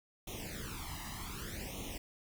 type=noise with flanger; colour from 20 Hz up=pink; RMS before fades=-43 dBFS; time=0.27-1.98 s; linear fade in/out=5 ms; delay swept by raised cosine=0.31 to 1.03 ms; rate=0.65 Hz; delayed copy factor=+0.9; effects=none